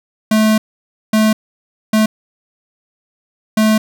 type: tone bursts at uneven times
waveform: square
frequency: 217 Hz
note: A3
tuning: 24 cents flat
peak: -10 dBFS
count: 4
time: 0.31-0.58 / 1.13-1.33 / 1.93-2.06 / 3.57-3.78 s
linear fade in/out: 5 ms
effects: none